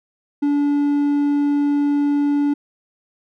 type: tone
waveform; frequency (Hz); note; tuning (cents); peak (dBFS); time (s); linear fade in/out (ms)
triangle; 288.2; D4; -33; -13; 0.42-2.54; 10
effects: none